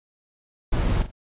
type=noise with echo; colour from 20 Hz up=brown; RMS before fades=-21 dBFS; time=0.72-1.03 s; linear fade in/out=10 ms; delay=42 ms; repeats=2; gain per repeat=-11 dB; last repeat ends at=1.114 s; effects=resampled to 8000 Hz